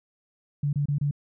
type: tone bursts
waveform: sine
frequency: 144.2 Hz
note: D3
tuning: 31 cents flat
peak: -22 dBFS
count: 4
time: 0.63-1.111 s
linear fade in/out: 5 ms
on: 100 ms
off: 27 ms
effects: none